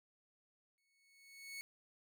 sawtooth tone with exponential growth, 2209 Hz, C#7, 7 cents flat, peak -40 dBFS, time 0.78-1.61 s, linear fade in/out 0 ms, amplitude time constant 180 ms, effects none

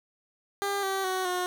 15% pulse tone with pitch steps, 400 / 386.6 / 373.6 / 361.1 Hz, G4 / G4 / F#4 / F#4, +35 / -24 / +17 / -42 cents, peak -21 dBFS, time 0.62-1.46 s, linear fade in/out 0 ms, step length 210 ms, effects none

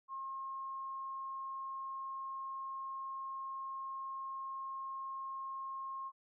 sine tone, 1073 Hz, C6, 43 cents sharp, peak -40 dBFS, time 0.08-6.12 s, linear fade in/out 50 ms, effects none

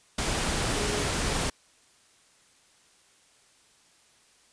sine tone in noise, 415.3 Hz, G#4, in tune, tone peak -34 dBFS, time 0.76-1.08 s, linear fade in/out 5 ms, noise pink, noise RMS -28 dBFS, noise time 0.18-1.5 s, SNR -9 dB, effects white hiss -61 dBFS RMS until 4.52 s + resampled to 22050 Hz

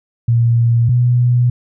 sine tone pair in turn, 117.3 / 122.46 Hz, A#2 / B2, +11 / -14 cents, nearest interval minor second, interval 75 cents, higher second, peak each -9 dBFS, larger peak neither, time 0.28-0.89 / 0.89-1.5 s, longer neither, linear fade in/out 5 ms, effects none

